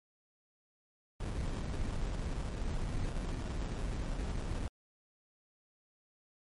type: noise with sample-and-hold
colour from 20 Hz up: brown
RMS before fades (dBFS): -36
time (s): 1.2-4.68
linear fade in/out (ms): 2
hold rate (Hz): 2100
effects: MP3 48 kbps